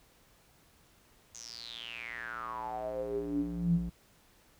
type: tone with band-pass filter sweep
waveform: square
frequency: 58.27 Hz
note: A#1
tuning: in tune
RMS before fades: -36 dBFS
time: 1.34-3.9 s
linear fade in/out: 10 ms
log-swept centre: 6600 to 130 Hz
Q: 9.7
effects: pink hiss -64 dBFS RMS until 4.59 s